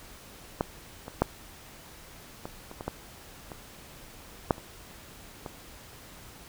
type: clicks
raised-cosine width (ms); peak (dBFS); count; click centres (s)
1; -11 / -24 / -7 / -22 / -28 / -23 / -16 / -25 / -7 / -30 / -22; 11; 0.609 / 1.081 / 1.22 / 2.455 / 2.714 / 2.809 / 2.88 / 3.518 / 4.508 / 4.581 / 5.462
effects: pink hiss -49 dBFS RMS until 6.48 s